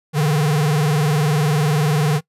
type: tone with vibrato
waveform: square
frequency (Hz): 150.1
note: D3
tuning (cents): +38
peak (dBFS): -15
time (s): 0.13-2.21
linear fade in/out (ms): 50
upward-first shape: sine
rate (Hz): 20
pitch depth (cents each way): 130
effects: noise-tail reverb RT60 0.1 s tail -23 dB re dry + resampled to 32000 Hz